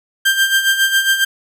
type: tone with tremolo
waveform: 30% pulse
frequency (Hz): 1581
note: G6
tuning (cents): +14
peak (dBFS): -7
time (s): 0.25-1.25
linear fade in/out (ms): 10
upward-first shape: sine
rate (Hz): 7.3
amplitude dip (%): 65
effects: none